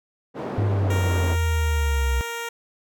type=band-pass noise; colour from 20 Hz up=white; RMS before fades=-30 dBFS; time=0.34-1.37 s; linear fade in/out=50 ms; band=170 to 520 Hz; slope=12 dB/octave
type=linear sweep; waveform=sine; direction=down; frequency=103.83 to 62.7 Hz; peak=-19 dBFS; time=0.58-2.21 s; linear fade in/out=0 ms
type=tone; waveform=10% pulse; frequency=466.4 Hz; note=A#4; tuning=1 cent sharp; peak=-20 dBFS; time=0.9-2.49 s; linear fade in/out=5 ms
effects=none